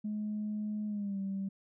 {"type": "tone with pitch glide", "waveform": "sine", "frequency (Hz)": [211.3, 194.89], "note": ["G#3", "G3"], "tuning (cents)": [30, -10], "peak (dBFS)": -32, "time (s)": [0.04, 1.49], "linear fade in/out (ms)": 10, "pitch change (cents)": -140, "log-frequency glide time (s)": [0.87, 1.19], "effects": ["tanh soft clip ceiling -29 dBFS"]}